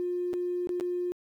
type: tone with dropouts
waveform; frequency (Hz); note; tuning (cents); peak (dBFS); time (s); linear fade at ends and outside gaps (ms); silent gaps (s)
triangle; 355.7; F4; +32; -24; 0-1.12; 0; 0.332-0.338 / 0.672-0.692 / 0.799-0.809
effects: tanh soft clip ceiling -26 dBFS + 11-bit